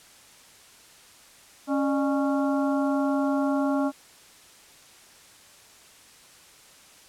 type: harmonic tone with a mistuned harmonic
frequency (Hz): 276.2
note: C#4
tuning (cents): -6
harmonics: 1 / 2 / 3 / 4 / 5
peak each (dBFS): -23 / -29 / -33 / -35 / -37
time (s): 1.67-3.92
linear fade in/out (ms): 50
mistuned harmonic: 2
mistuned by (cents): +150
effects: white hiss -52 dBFS RMS until 7.08 s + low-pass 10000 Hz 12 dB/octave